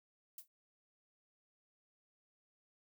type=noise with exponential decay; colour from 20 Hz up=violet; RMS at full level=-44 dBFS; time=0.38-0.48 s; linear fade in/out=2 ms; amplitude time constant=20 ms; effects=none